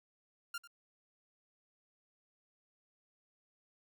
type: tone with echo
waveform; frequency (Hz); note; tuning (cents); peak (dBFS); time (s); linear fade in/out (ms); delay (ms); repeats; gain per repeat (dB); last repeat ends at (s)
sawtooth; 1396.9; F6; 0; -35; 0.54-0.58; 5; 95; 1; -15; 0.675
effects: none